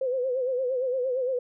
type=tone with vibrato; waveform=sine; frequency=511 Hz; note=C5; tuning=41 cents flat; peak=-24 dBFS; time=0.01-1.39 s; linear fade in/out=5 ms; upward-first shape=sine; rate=8.7 Hz; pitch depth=80 cents each way; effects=none